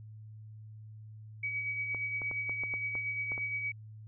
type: tone with tremolo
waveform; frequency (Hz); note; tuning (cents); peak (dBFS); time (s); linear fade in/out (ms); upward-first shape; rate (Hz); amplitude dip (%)
sine; 2270; C#7; +41; -31; 1.43-3.72; 5; sine; 8.6; 40
type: clicks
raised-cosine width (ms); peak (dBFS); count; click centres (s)
1; -30; 9; 1.947 / 2.218 / 2.313 / 2.495 / 2.636 / 2.739 / 2.953 / 3.319 / 3.379
effects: added 108 Hz sine -46 dBFS peak until 4.07 s